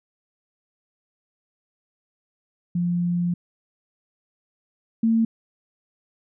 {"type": "tone pair in turn", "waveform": "sine", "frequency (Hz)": [174.61, 226.1], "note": ["F3", "A3"], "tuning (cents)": [0, 47], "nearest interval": "major third", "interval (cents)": 447, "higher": "second", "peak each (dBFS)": [-20, -16], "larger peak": "second", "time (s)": [[2.75, 3.34], [5.03, 5.25]], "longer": "first", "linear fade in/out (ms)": 5, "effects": []}